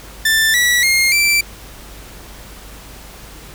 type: tone with pitch steps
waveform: sawtooth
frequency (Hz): 1773 / 1944.7 / 2133 / 2339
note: A6 / B6 / C7 / D7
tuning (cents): +13 / -27 / +33 / -8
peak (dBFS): -8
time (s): 0.25-1.41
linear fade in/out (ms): 5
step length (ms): 290
effects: added 50 Hz sine -38 dBFS peak until 3.54 s + pink hiss -38 dBFS RMS until 3.54 s